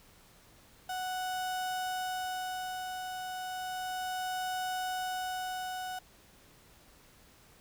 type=tone with tremolo; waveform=35% pulse; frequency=740 Hz; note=F#5; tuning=in tune; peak=-31 dBFS; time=0.89-5.99 s; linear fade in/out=5 ms; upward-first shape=sine; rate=0.33 Hz; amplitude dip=40%; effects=pink hiss -60 dBFS RMS until 7.6 s